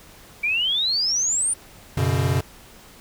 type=exponential sweep; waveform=sine; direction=up; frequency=2300 to 9397 Hz; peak=-19 dBFS; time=0.43-1.54 s; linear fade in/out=10 ms
type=chord; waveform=square; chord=F# suspended fourth; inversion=none; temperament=equal with one note detuned; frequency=92.5 / 123.47 / 140.93 Hz; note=F#2 / B2 / C#3; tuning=0 / 0 / +29 cents; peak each=-24 dBFS; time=1.97-2.41 s; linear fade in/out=5 ms
effects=pink hiss -47 dBFS RMS until 3 s